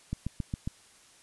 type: click train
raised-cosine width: 5 ms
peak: -19 dBFS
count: 5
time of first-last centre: 0.13-0.675 s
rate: 7.34 Hz
effects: white hiss -58 dBFS RMS until 1.22 s + resampled to 24000 Hz